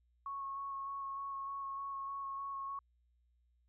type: tone with vibrato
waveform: sine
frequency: 1100 Hz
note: C#6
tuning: 14 cents flat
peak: -39 dBFS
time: 0.26-2.79 s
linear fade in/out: 2 ms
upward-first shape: square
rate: 3.3 Hz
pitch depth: 10 cents each way
effects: added 60 Hz sine -70 dBFS peak until 3.68 s